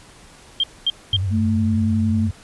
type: tone bursts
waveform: sine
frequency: 3185 Hz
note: G7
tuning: 27 cents sharp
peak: -15 dBFS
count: 3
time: 0.6-1.165 s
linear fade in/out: 2 ms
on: 35 ms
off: 230 ms
type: tone with vibrato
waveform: sine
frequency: 95.7 Hz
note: G2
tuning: 41 cents flat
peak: -19 dBFS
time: 1.13-2.31 s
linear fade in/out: 5 ms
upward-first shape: triangle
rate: 11 Hz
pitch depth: 110 cents each way
type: tone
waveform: sine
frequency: 220.8 Hz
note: A3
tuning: 6 cents sharp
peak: -18 dBFS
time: 1.3-2.3 s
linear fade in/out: 50 ms
effects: pink hiss -46 dBFS RMS until 2.43 s + resampled to 24000 Hz